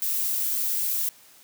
violet noise with dropouts, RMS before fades -26 dBFS, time 0.02-1.09 s, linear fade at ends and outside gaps 0 ms, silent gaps 0.555-0.558 s, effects white hiss -53 dBFS RMS until 1.43 s + high-pass 100 Hz 12 dB/octave

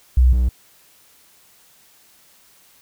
sine / triangle tone pair in turn, 62.8 / 61.54 Hz, B1 / B1, +30 / -5 cents, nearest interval unison, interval 35 cents, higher first, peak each -9 / -12 dBFS, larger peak first, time 0.17-0.33 / 0.33-0.49 s, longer neither, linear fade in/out 5 ms, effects white hiss -53 dBFS RMS until 2.81 s

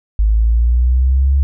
sine linear sweep, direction up, 51.91 to 70 Hz, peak -9 dBFS, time 0.19-1.43 s, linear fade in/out 0 ms, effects none

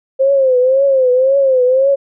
sine tone with vibrato, 526 Hz, C5, 9 cents sharp, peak -8 dBFS, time 0.19-1.96 s, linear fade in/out 20 ms, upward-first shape triangle, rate 1.9 Hz, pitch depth 110 cents each way, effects none

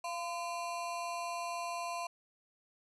square ring-modulated tone, 856 Hz, A5, 48 cents flat, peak -34 dBFS, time 0.04-2.07 s, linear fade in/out 5 ms, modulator 165 Hz, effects resampled to 24000 Hz + 11-bit

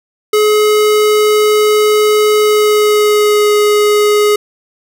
square tone with pitch glide, 423.9 to 417.8 Hz, G#4 to G#4, +35 to +10 cents, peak -8 dBFS, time 0.33-4.36 s, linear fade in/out 5 ms, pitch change -25 cents, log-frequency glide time 2.38-3.52 s, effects none

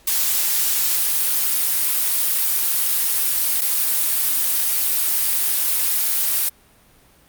blue noise with dropouts, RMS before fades -19 dBFS, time 0.07-6.49 s, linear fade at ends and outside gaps 5 ms, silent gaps 3.61-3.616 s, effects pink hiss -53 dBFS RMS until 7.28 s + Opus 48 kbps

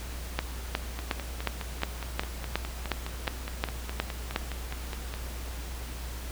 two click trains, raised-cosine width 0.3 ms, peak -10 / -19 dBFS, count 12 / 21, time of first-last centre 0.39-4.361 / 0.99-5.139 s, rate 2.77 / 4.82 Hz, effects added 60 Hz sine -36 dBFS peak until 6.31 s + pink hiss -43 dBFS RMS until 6.31 s

